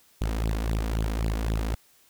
sawtooth tone with flanger, 54.6 Hz, A1, 13 cents flat, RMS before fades -27 dBFS, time 0.21-1.75 s, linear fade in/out 5 ms, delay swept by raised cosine 0.25 to 4.25 ms, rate 3.8 Hz, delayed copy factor +0.8, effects white hiss -60 dBFS RMS until 2.09 s

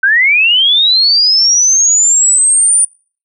sine linear sweep, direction up, 1509 to 9400 Hz, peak -6 dBFS, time 0.03-2.85 s, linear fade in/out 5 ms, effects noise-tail reverb RT60 0.4 s tail -25 dB re dry

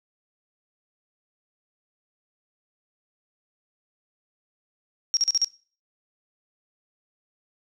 sine tone bursts, 5590 Hz, F8, 1 cent sharp, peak -18 dBFS, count 5, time 5.14-5.445 s, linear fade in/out 0 ms, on 29 ms, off 40 ms, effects noise-tail reverb RT60 0.4 s tail -20 dB re dry

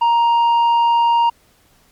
triangle tone with tanh clipping, 936 Hz, A#5, 7 cents sharp, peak -12 dBFS, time 0.01-1.3 s, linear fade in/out 10 ms, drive 9 dB, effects pink hiss -55 dBFS RMS until 1.91 s + MP3 96 kbps

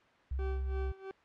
sine tone, 66.2 Hz, C2, 21 cents sharp, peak -32 dBFS, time 0.31-0.92 s, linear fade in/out 5 ms
40% pulse tone with tremolo, 385.2 Hz, G4, 30 cents flat, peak -37 dBFS, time 0.39-1.11 s, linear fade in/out 0 ms, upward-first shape sine, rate 3 Hz, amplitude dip 85%
effects white hiss -63 dBFS RMS until 1.24 s + low-pass 2000 Hz 12 dB/octave

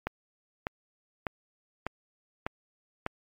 click train, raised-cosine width 0.5 ms, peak -15 dBFS, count 6, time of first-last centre 0.07-3.064 s, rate 1.67 Hz, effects MP3 96 kbps

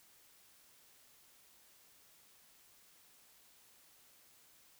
silence, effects white hiss -65 dBFS RMS until 4.79 s

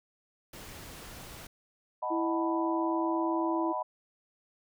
pink noise, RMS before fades -46 dBFS, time 0.53-1.47 s, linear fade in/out 5 ms
sine chord, B dominant seventh, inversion first, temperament equal, 622.3 / 740 / 880 / 987.8 Hz, D#5 / F#5 / A5 / B5, 0 / 0 / 0 / 0 cents, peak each -36 / -38 / -39 / -33 dBFS, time 2.02-3.83 s, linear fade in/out 10 ms
sine tone, 329.6 Hz, E4, in tune, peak -29 dBFS, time 2.1-3.73 s, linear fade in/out 20 ms
effects none

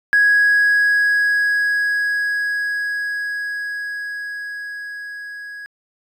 triangle tone with level ramp, 1661.2 Hz, G#6, in tune, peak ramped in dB -7 to -29 dBFS, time 0.13-5.66 s, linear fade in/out 0 ms, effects tanh soft clip ceiling -7 dBFS

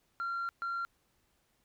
sine tone bursts at uneven times, 1377 Hz, F6, 25 cents flat, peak -31 dBFS, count 2, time 0.2-0.49 / 0.62-0.85 s, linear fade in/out 0 ms, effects tanh soft clip ceiling -31 dBFS + pink hiss -74 dBFS RMS until 1.64 s

